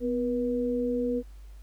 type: tone pair together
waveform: sine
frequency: 249.9 / 482.7 Hz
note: B3 / B4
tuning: +21 / -40 cents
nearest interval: major seventh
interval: 1139 cents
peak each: -28 dBFS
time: 0-1.23 s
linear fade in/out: 50 ms
effects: added 50 Hz sine -43 dBFS peak until 1.62 s + pink hiss -63 dBFS RMS until 1.62 s